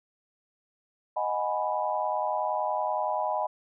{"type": "chord", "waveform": "sine", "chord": "G# minor seventh", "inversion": "second", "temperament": "equal", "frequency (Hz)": [622.3, 740, 830.6, 987.8], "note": ["D#5", "F#5", "G#5", "B5"], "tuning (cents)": [0, 0, 0, 0], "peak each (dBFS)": [-31, -33, -31, -31], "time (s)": [1.16, 3.47], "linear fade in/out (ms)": 10, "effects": []}